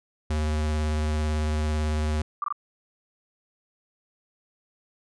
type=tone with vibrato; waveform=square; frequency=76.5 Hz; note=D#2; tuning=29 cents flat; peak=-24 dBFS; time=0.3-2.22 s; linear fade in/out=5 ms; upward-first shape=sine; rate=18 Hz; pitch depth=18 cents each way
type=tone bursts; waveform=sine; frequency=1178 Hz; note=D6; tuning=5 cents sharp; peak=-24 dBFS; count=3; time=2.42-2.525 s; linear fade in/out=2 ms; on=21 ms; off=21 ms
effects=resampled to 22050 Hz